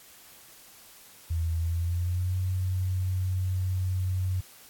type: tone with pitch glide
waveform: sine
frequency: 82.41 to 92.5 Hz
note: E2 to F#2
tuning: 0 to 0 cents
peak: -25 dBFS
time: 1.3-4.41 s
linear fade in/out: 10 ms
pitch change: +200 cents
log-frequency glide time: 1.59-2.38 s
effects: white hiss -52 dBFS RMS until 4.69 s + AAC 64 kbps